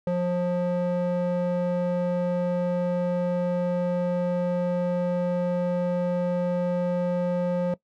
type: tone with band-pass filter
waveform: square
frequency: 177.4 Hz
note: F3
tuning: 27 cents sharp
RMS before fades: -25 dBFS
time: 0.07-7.74 s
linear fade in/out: 2 ms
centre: 400 Hz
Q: 6.9
effects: noise-tail reverb RT60 0.1 s tail -20 dB re dry